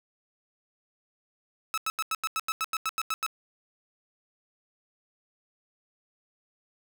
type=tone bursts; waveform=sawtooth; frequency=1299 Hz; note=E6; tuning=26 cents flat; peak=-23 dBFS; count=13; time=1.74-3.264 s; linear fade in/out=0 ms; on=36 ms; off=88 ms; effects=none